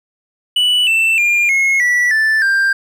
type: tone with pitch steps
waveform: triangle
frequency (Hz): 2960 / 2668 / 2404 / 2167 / 1952.9 / 1760 / 1586.2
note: F#7 / E7 / D7 / C#7 / B6 / A6 / G6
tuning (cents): 0 / +20 / +40 / -40 / -20 / 0 / +20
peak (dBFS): -9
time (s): 0.56-2.73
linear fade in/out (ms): 5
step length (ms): 310
effects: none